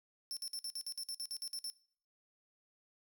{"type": "tone bursts", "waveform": "sawtooth", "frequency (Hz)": 5370, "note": "E8", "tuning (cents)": 31, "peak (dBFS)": -36, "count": 13, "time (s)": [0.31, 1.7], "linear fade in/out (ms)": 0, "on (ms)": 58, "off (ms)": 53, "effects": ["noise-tail reverb RT60 0.5 s tail -20 dB re dry"]}